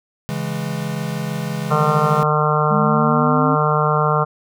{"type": "chord", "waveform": "square", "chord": "C# minor", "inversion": "none", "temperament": "equal", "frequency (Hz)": [138.59, 164.81, 207.7], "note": ["C#3", "E3", "G#3"], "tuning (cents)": [0, 0, 0], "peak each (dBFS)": [-27, -26, -28], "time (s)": [0.29, 2.23], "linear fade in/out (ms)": 0}
{"type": "harmonic tone", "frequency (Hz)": 151.5, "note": "D#3", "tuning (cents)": -46, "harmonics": [1, 3, 4, 5, 6, 7, 8, 9], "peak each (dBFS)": [-19, -22, -24, -24, -27, -22, -22, -23], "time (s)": [1.7, 4.25], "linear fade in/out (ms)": 20}
{"type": "exponential sweep", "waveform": "sine", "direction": "up", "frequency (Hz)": [203.4, 270], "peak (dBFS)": -18, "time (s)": [2.7, 3.56], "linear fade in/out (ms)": 20}
{"effects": []}